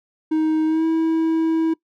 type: tone with pitch glide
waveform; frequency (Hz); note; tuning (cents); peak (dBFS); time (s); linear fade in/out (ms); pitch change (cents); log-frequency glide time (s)
triangle; 313.9 to 323.8; D#4 to E4; +15 to -31; -14; 0.31-1.74; 10; +54; 0.66-0.85
effects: noise-tail reverb RT60 0.1 s tail -21 dB re dry